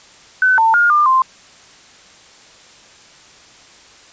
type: tone with pitch steps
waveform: sine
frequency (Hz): 1512 / 897 / 1420 / 1199 / 1045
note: F#6 / A5 / F6 / D6 / C6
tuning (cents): +37 / +33 / +28 / +36 / -2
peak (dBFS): -9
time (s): 0.42-1.22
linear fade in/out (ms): 2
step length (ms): 160
effects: white hiss -44 dBFS RMS until 4.12 s + resampled to 16000 Hz